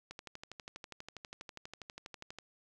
click train, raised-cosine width 0.2 ms, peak -28 dBFS, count 29, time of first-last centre 0.11-2.386 s, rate 12.3 Hz, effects none

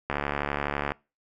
click train, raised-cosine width 0.5 ms, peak -12 dBFS, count 60, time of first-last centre 0.1-0.919 s, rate 72 Hz, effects noise-tail reverb RT60 0.3 s tail -25 dB re dry

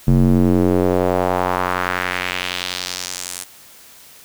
square tone with band-pass filter sweep, 45.33 Hz, F#1, 35 cents flat, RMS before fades -18 dBFS, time 0.07-3.44 s, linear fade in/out 10 ms, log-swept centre 170 to 9500 Hz, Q 1.7, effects white hiss -44 dBFS RMS until 4.24 s

